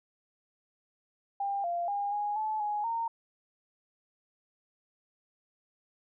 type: tone with pitch steps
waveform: sine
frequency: 798 / 692 / 810 / 827 / 865 / 834 / 919 Hz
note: G5 / F5 / G#5 / G#5 / A5 / G#5 / A#5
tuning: +31 / -16 / -43 / -8 / -30 / +7 / -25 cents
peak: -29 dBFS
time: 1.4-3.08 s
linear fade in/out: 5 ms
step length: 240 ms
effects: none